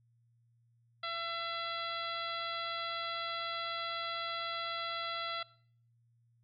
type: harmonic tone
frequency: 673 Hz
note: E5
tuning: 36 cents sharp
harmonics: 1 / 2 / 3 / 4 / 5 / 6 / 7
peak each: -45 / -39 / -44 / -49 / -43 / -45 / -52 dBFS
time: 1.03-5.43 s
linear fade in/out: 5 ms
effects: noise-tail reverb RT60 0.6 s tail -23 dB re dry + added 117 Hz sine -67 dBFS peak until 6.43 s